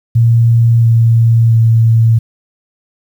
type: tone with pitch steps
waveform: sine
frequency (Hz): 116.2 / 114.93 / 113.68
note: A#2 / A#2 / A#2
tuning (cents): -5 / -24 / -43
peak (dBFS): -5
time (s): 0.15-2.19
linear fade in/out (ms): 10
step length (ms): 680
effects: 7-bit